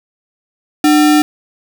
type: tone with sample-and-hold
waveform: sine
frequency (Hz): 300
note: D4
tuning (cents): +37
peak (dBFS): -6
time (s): 0.84-1.22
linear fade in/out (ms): 2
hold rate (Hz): 1050
effects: none